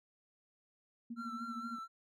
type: tone with tremolo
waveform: sine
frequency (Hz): 234.3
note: A#3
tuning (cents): +9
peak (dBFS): -39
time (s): 1.1-1.79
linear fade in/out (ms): 5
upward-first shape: sine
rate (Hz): 13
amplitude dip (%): 85
type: tone with vibrato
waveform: triangle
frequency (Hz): 1350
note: E6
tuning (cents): +41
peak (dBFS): -40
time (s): 1.16-1.88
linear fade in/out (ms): 50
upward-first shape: sine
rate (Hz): 4.3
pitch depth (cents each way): 34
effects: none